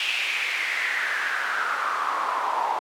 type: noise with band-pass filter sweep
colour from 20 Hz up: pink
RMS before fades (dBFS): -26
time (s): 0-2.79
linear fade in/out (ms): 2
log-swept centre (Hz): 2800 to 870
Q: 4.9
effects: high-pass 400 Hz 12 dB/octave